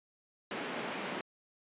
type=band-pass noise; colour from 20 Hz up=pink; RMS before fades=-39 dBFS; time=0.51-1.21 s; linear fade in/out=2 ms; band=200 to 3200 Hz; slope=24 dB/octave; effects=resampled to 8000 Hz